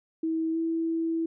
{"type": "tone with pitch glide", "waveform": "sine", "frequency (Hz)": [323, 328.1], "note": ["E4", "E4"], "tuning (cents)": [-35, -8], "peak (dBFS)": -25, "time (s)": [0.23, 1.26], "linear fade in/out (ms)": 5, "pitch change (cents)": 27, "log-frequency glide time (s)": [0.52, 0.57], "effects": []}